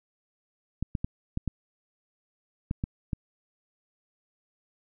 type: clicks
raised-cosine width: 5 ms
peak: -16 dBFS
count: 8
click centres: 0.826 / 0.952 / 1.045 / 1.374 / 1.477 / 2.711 / 2.839 / 3.132 s
effects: none